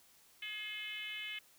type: tone with frequency modulation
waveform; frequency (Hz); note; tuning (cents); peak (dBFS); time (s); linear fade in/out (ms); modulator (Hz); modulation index
sine; 2575; E7; -41; -40; 0.42-1.39; 5; 442; 1.6
effects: white hiss -65 dBFS RMS until 1.58 s